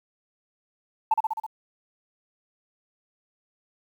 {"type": "tone with echo", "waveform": "sine", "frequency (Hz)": 880, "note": "A5", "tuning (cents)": 0, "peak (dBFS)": -15, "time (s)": [1.11, 1.14], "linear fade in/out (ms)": 5, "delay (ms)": 65, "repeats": 5, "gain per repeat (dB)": -3, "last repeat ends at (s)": 1.465, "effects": ["tanh soft clip ceiling -13 dBFS", "9-bit"]}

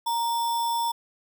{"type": "tone with sample-and-hold", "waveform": "sine", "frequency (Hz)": 932.3, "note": "A#5", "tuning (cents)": 0, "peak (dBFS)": -23, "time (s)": [0.06, 0.92], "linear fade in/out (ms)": 10, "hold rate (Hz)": 4410, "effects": []}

